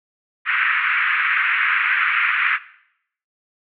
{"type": "band-pass noise", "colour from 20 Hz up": "pink", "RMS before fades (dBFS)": -19, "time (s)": [0.45, 2.59], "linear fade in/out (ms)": 50, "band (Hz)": [1300, 2500], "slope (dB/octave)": 48, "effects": ["noise-tail reverb RT60 0.7 s tail -17 dB re dry"]}